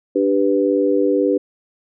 sine chord, G major, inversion second, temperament equal, 293.7 / 392 / 493.9 Hz, D4 / G4 / B4, 0 / 0 / 0 cents, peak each -18 dBFS, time 0.15-1.38 s, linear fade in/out 10 ms, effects none

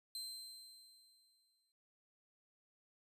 sawtooth tone with exponential decay, 4113 Hz, C8, 30 cents flat, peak -39 dBFS, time 0.15-1.72 s, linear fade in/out 1 ms, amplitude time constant 340 ms, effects resampled to 32000 Hz

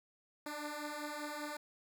10% pulse beating tone pair, 293.7 / 298.8 Hz, D4 / D4, 0 / +30 cents, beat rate 5.1 Hz, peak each -37 / -34 dBFS, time 0.46-1.57 s, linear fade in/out 5 ms, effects none

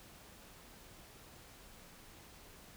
silence, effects pink hiss -57 dBFS RMS until 2.76 s

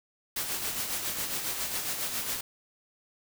white noise with tremolo, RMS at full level -31 dBFS, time 0.36-2.41 s, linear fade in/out 5 ms, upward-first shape sine, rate 7.3 Hz, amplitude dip 45%, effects none

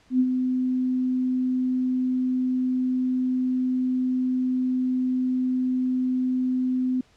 sine tone with ADSR envelope, 255 Hz, C4, 44 cents flat, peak -15 dBFS, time 0.1-7.01 s, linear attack 96 ms, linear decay 56 ms, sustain -6 dB, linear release 5 ms, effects pink hiss -59 dBFS RMS until 7.16 s + low-pass 6000 Hz 12 dB/octave

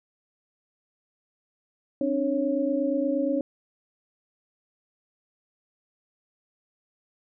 sine tone cluster, 268.7 / 297.2 / 552 Hz, C4 / D4 / C#5, +46 / +21 / -7 cents, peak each -27 dBFS, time 2.01-3.41 s, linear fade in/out 2 ms, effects none

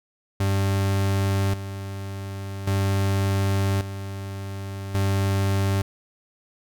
40% pulse tone with tremolo, 98 Hz, G2, in tune, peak -19 dBFS, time 0.4-5.82 s, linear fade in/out 5 ms, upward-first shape square, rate 0.44 Hz, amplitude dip 70%, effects none

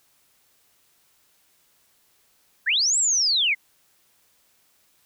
sine linear two-way sweep, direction up then down, 1481 to 7902 to 1991 Hz, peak -18 dBFS, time 2.66-3.55 s, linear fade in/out 20 ms, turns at 2.98 s, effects white hiss -63 dBFS RMS until 5.05 s

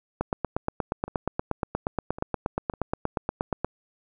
two click trains, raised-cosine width 1 ms, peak -11 / -23 dBFS, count 30 / 4, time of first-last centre 0.21-3.646 / 1.08-2.737 s, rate 8.44 / 1.81 Hz, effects none

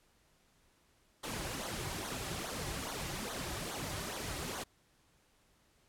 pink noise with flanger, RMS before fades -40 dBFS, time 1.23-4.64 s, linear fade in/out 10 ms, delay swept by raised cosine 0.38 to 4.48 ms, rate 2.4 Hz, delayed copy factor -0.7, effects pink hiss -70 dBFS RMS until 5.88 s + low-pass 12000 Hz 12 dB/octave

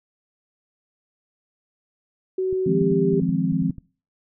sine tone with pitch glide, 375 to 395.2 Hz, F#4 to G4, +23 to +14 cents, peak -20 dBFS, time 2.38-3.2 s, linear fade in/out 5 ms, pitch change +91 cents, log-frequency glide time 2.67-2.76 s
clicks, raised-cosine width 5 ms, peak -25 dBFS, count 10, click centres 2.528 / 2.816 / 2.917 / 3.133 / 3.221 / 3.293 / 3.524 / 3.621 / 3.696 / 3.783 s
sine chord, F minor seventh, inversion third, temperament equal, 155.56 / 174.61 / 207.7 / 261.6 Hz, Eb3 / F3 / Ab3 / C4, 0 / 0 / 0 / 0 cents, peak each -26 / -22 / -27 / -24 dBFS, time 2.66-3.71 s, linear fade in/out 5 ms
effects noise-tail reverb RT60 0.4 s tail -23 dB re dry

